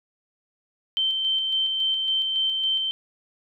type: tone with tremolo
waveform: sine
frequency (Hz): 3109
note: G7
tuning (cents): -15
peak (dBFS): -20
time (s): 0.97-2.91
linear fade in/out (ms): 0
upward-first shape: square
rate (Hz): 3.6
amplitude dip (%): 30
effects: none